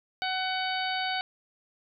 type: harmonic tone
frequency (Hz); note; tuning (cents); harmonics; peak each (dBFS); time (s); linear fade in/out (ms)
750; F#5; +23; 1 / 2 / 3 / 4 / 5 / 6; -31 / -34 / -36 / -37 / -38 / -39; 0.22-1.21; 0
effects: none